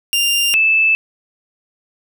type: tone pair in turn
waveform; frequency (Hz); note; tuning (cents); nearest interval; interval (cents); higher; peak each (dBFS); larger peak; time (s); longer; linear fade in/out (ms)
sawtooth / sine; 2794 / 2628; F7 / E7; 0 / -6; minor second; 106; first; -10; neither; 0.13-0.54 / 0.54-0.95; neither; 0
effects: none